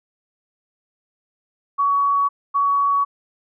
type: tone pair in turn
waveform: sine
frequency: 1126 / 1126 Hz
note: C#6 / C#6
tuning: +27 / +27 cents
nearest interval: unison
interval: 0 cents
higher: neither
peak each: -15 dBFS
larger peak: neither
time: 1.78-2.29 / 2.54-3.05 s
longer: neither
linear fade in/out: 20 ms
effects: none